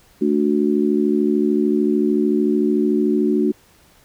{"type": "chord", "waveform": "sine", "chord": "D major", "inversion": "second", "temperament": "just", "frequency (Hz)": [220.2, 293.7, 367.1], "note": ["A3", "D4", "F#4"], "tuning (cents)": [2, 0, -14], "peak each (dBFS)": -19, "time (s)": [0.21, 3.52], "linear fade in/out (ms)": 10, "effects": ["pink hiss -53 dBFS RMS until 4.04 s"]}